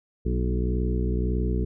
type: harmonic tone with a mistuned harmonic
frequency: 61.74 Hz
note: B1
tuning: in tune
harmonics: 1 / 2 / 3 / 4 / 5 / 6 / 7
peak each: -24 / -31 / -31 / -35 / -36 / -34 / -35 dBFS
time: 0.25-1.65 s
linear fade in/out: 10 ms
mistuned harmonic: 4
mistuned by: -38 cents
effects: none